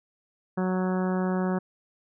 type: harmonic tone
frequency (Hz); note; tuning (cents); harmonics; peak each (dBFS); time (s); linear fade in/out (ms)
185; F#3; 0; 1 / 2 / 3 / 4 / 5 / 6 / 7 / 8 / 9; -25 / -31 / -35 / -37 / -39 / -41 / -42 / -43 / -44; 0.57-1.59; 10
effects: none